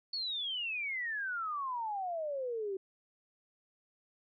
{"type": "exponential sweep", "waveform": "sine", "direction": "down", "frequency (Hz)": [4497, 375.1], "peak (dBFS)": -34, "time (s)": [0.13, 2.77], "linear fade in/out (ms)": 5, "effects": []}